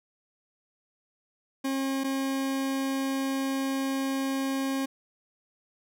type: tone pair in turn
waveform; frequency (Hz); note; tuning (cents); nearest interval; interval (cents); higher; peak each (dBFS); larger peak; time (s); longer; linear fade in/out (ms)
40% pulse; 270 / 270; C#4 / C#4; -45 / -45; unison; 0; neither; -26; neither; 1.64-2.04 / 2.04-4.86; second; 10
effects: none